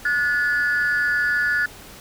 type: tone pair together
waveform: sine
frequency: 1451 / 1725.5 Hz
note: F#6 / A6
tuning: -34 / -34 cents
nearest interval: minor third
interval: 300 cents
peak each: -19 dBFS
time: 0.05-1.66 s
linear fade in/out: 5 ms
effects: tanh soft clip ceiling -14 dBFS + pink hiss -42 dBFS RMS until 2 s